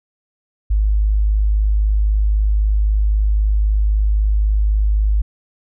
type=tone; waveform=sine; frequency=51.91 Hz; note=G#1; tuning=in tune; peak=-12 dBFS; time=0.7-5.22 s; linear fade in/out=10 ms; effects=none